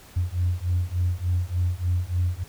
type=beating tone pair; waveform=sine; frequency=87.31 / 90.71 Hz; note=F2 / F#2; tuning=0 / -34 cents; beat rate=3.4 Hz; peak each=-24 dBFS; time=0.16-2.44 s; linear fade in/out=10 ms; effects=tanh soft clip ceiling -15 dBFS + pink hiss -49 dBFS RMS until 2.48 s